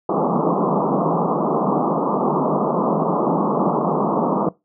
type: band-pass noise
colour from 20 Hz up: pink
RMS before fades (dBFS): -19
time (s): 0.09-4.49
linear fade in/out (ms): 5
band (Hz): 150 to 1200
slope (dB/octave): 96
effects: noise-tail reverb RT60 0.2 s tail -21 dB re dry